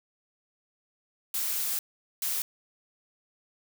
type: noise bursts at uneven times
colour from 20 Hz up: blue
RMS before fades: -30 dBFS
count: 2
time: 1.34-1.79 / 2.22-2.42 s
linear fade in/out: 2 ms
effects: none